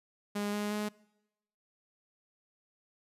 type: tone with pitch steps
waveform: sawtooth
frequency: 205.3 / 207.6 / 209.9 Hz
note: G#3 / G#3 / G#3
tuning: -20 / 0 / +19 cents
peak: -28 dBFS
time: 0.35-0.89 s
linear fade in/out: 10 ms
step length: 180 ms
effects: noise-tail reverb RT60 0.9 s tail -23 dB re dry + resampled to 32000 Hz